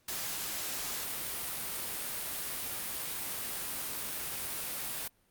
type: noise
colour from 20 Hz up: white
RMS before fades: -37 dBFS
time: 0.08-5.08 s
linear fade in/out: 5 ms
effects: pink hiss -70 dBFS RMS until 5.3 s + Opus 48 kbps